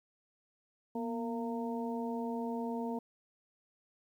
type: harmonic tone with a mistuned harmonic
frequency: 229.5 Hz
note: A#3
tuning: 27 cents flat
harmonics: 1 / 2 / 3 / 4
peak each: -36 / -40 / -44 / -43 dBFS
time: 0.95-2.99 s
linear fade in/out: 5 ms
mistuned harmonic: 1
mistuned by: +64 cents
effects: 11-bit